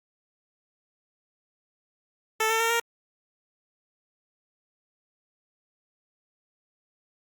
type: tone with pitch steps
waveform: 10% pulse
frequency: 440 / 448.5 / 457.1 / 465.9 Hz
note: A4 / A4 / A#4 / A#4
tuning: 0 / +33 / -34 / -1 cents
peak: -14 dBFS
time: 2.4-2.8 s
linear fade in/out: 5 ms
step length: 100 ms
effects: Opus 48 kbps